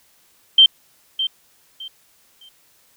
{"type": "tone with echo", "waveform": "sine", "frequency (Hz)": 3136, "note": "G7", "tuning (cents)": 0, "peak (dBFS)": -6, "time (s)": [0.58, 0.66], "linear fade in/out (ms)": 5, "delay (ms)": 610, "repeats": 3, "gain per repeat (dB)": -12, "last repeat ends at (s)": 2.49, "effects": ["white hiss -57 dBFS RMS until 2.96 s"]}